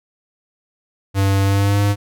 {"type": "tone with pitch glide", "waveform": "square", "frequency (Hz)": [98, 101.63], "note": ["G2", "G#2"], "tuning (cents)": [0, -37], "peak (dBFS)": -14, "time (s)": [1.14, 1.96], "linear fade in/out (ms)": 50, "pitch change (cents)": 63, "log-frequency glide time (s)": [1.43, 1.81], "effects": []}